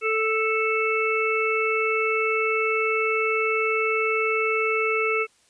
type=harmonic tone; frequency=440 Hz; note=A4; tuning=in tune; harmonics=1 / 3 / 5 / 6; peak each=-24 / -27 / -27 / -27 dBFS; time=0.01-5.27 s; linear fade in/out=50 ms; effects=white hiss -61 dBFS RMS until 5.49 s + resampled to 22050 Hz